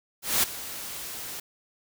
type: noise with ADSR envelope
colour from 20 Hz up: white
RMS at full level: -21 dBFS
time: 0.22-1.4 s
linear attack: 210 ms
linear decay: 14 ms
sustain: -16 dB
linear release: 4 ms
effects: none

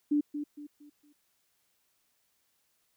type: tone with echo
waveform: sine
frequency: 293.7 Hz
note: D4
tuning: in tune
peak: -23 dBFS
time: 0.11-0.21 s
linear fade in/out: 10 ms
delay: 230 ms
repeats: 4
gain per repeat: -9 dB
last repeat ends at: 1.13 s
effects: white hiss -74 dBFS RMS until 2.96 s

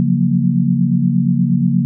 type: chord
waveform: sine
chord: Gb major seventh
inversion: second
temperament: equal with one note detuned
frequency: 138.59 / 176.54 / 185 / 233.1 Hz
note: Db3 / F3 / Gb3 / Bb3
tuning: 0 / +19 / 0 / 0 cents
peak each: -17 / -16 / -19 / -17 dBFS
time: 0-1.85 s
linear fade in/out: 0 ms
effects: none

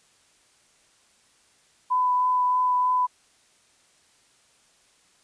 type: tone with vibrato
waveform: sine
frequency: 1000 Hz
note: B5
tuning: 21 cents sharp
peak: -19 dBFS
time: 1.9-3.07 s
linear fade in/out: 20 ms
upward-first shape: triangle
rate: 3.2 Hz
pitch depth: 12 cents each way
effects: white hiss -61 dBFS RMS until 5.23 s + resampled to 22050 Hz

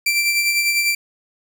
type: tone with tremolo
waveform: sawtooth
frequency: 2349 Hz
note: D7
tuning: in tune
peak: -11 dBFS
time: 0.06-0.95 s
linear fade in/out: 5 ms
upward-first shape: sine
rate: 10 Hz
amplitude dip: 40%
effects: none

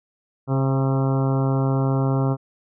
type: harmonic tone with a mistuned harmonic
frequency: 134.6 Hz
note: C3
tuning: 49 cents sharp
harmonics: 1 / 2 / 3 / 4 / 5 / 6 / 7 / 8 / 9 / 10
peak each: -19 / -25 / -29 / -31 / -33 / -35 / -36 / -37 / -38 / -39 dBFS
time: 0.47-2.37 s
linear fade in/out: 50 ms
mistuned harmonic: 4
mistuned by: -16 cents
effects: none

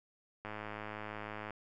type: click train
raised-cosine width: 0.5 ms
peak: -27 dBFS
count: 113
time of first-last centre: 0.45-1.507 s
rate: 106 Hz
effects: none

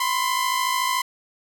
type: tone pair together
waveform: sawtooth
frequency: 1000.3 / 1054 Hz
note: B5 / C6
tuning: +22 / +12 cents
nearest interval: minor second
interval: 90 cents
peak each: -20 dBFS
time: 0-1.02 s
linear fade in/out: 5 ms
effects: none

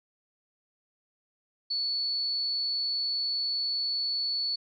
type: tone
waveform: sine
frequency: 4435 Hz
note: C#8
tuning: in tune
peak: -27 dBFS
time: 1.7-4.56 s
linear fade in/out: 10 ms
effects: none

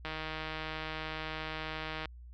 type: click train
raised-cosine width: 0.3 ms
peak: -22 dBFS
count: 316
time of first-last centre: 0.05-2.056 s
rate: 157 Hz
effects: added 60 Hz sine -47 dBFS peak until 2.33 s + low-pass 5000 Hz 12 dB/octave

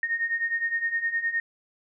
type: beating tone pair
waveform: sine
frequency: 1840 / 1849.7 Hz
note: A#6 / A#6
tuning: -23 / -14 cents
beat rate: 9.7 Hz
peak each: -30 / -26 dBFS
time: 0.03-1.4 s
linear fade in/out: 2 ms
effects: none

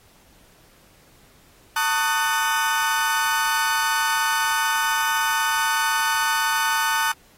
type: chord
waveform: 35% pulse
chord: D# half-diminished seventh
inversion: second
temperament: just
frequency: 896 / 1120.1 / 1244.5 / 1493.4 Hz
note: A5 / C#6 / D#6 / F#6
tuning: +31 / +18 / 0 / +16 cents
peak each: -22 / -28 / -25 / -22 dBFS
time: 1.76-7.12 s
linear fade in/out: 5 ms
effects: pink hiss -55 dBFS RMS until 7.37 s + AAC 48 kbps

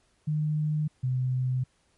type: tone pair in turn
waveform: sine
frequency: 152.3 / 128.07 Hz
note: D#3 / C3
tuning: -37 / -37 cents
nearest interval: minor third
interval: 300 cents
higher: first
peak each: -24 dBFS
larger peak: neither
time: 0.27-0.88 / 1.03-1.64 s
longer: neither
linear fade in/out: 10 ms
effects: pink hiss -68 dBFS RMS until 1.97 s + MP3 48 kbps

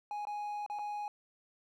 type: tone with dropouts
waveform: triangle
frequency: 830.6 Hz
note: G#5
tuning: in tune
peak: -34 dBFS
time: 0.11-1.08 s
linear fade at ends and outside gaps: 1 ms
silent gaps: 0.252-0.27 / 0.663-0.699 / 0.788-0.792 s
effects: none

